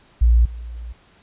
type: tone with level steps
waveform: sine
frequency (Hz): 58.27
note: A#1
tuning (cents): 0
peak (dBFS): -10 / -29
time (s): 0.21-0.93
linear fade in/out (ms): 10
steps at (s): 0.45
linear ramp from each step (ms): 5
effects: pink hiss -54 dBFS RMS until 1.22 s + resampled to 8000 Hz